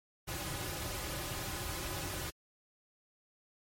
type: noise with comb filter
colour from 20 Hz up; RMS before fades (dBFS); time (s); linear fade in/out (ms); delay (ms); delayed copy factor
pink; -39; 0.27-2.31; 20; 4.4; -0.75
effects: MP3 64 kbps